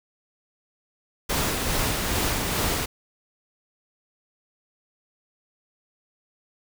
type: noise with tremolo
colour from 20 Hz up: pink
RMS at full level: -24 dBFS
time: 1.29-2.86 s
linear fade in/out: 10 ms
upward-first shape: sine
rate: 2.4 Hz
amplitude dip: 30%
effects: none